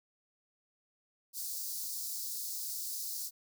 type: high-pass noise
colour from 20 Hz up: white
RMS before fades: -39 dBFS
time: 1.33-3.31 s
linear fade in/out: 50 ms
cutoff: 4300 Hz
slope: 48 dB/octave
effects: none